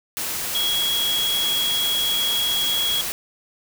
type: tone in noise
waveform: sine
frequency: 3322 Hz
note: G#7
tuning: in tune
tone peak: -20 dBFS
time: 0.55-3.01 s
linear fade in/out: 0 ms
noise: white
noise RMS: -27 dBFS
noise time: 0.17-3.12 s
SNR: +4 dB
effects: none